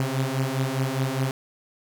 sawtooth beating tone pair, 130 / 134.9 Hz, C3 / C#3, -11 / -47 cents, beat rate 4.9 Hz, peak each -23 / -22 dBFS, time 0-1.31 s, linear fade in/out 0 ms, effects none

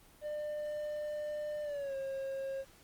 triangle tone with pitch glide, 599 to 539.8 Hz, D5 to C#5, +34 to -46 cents, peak -34 dBFS, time 0.21-2.65 s, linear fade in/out 50 ms, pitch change -180 cents, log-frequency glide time 1.62-1.95 s, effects pink hiss -61 dBFS RMS until 2.83 s + Opus 24 kbps

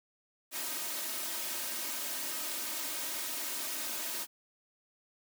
white noise with comb filter, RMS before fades -37 dBFS, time 0.51-4.27 s, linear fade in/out 50 ms, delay 3.2 ms, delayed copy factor +0.7, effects high-pass 200 Hz 12 dB/octave

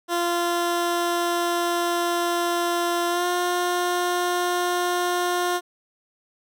15% pulse tone with pitch glide, 345.8 to 355.1 Hz, F4 to F4, -17 to +29 cents, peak -15 dBFS, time 0.08-5.61 s, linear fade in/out 50 ms, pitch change +46 cents, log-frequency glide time 3.09-3.26 s, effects none

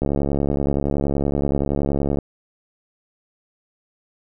click train, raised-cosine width 2 ms, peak -8 dBFS, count 154, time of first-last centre 0.02-2.187 s, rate 70.6 Hz, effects none

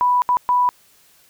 sine tone bursts at uneven times, 987 Hz, B5, 1 cent flat, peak -13 dBFS, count 3, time 0.01-0.22 / 0.29-0.37 / 0.49-0.69 s, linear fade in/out 0 ms, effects white hiss -54 dBFS RMS until 1.29 s

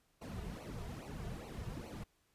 brown noise with flanger, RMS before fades -45 dBFS, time 0.21-2.04 s, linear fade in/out 10 ms, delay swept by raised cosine 0.57 to 3.77 ms, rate 2.4 Hz, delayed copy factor -1, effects pink hiss -75 dBFS RMS until 2.34 s + resampled to 32000 Hz

